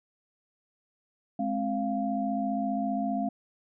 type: tone cluster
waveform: sine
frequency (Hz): 210.2 / 265.2 / 694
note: G#3 / C4 / F5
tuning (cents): +21 / +23 / -11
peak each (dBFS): -31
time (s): 1.39-3.29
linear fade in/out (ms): 5
effects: none